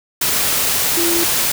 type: tone in noise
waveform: sine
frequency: 340 Hz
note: F4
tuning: 46 cents flat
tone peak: -18 dBFS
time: 0.97-1.24 s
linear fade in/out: 5 ms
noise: white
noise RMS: -17 dBFS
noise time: 0.21-1.52 s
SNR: -4 dB
effects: none